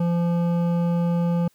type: tone with hard clipping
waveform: sine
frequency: 171.7 Hz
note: F3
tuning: 29 cents flat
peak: -21 dBFS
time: 0-1.48 s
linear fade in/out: 5 ms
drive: 11 dB
effects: white hiss -63 dBFS RMS until 1.54 s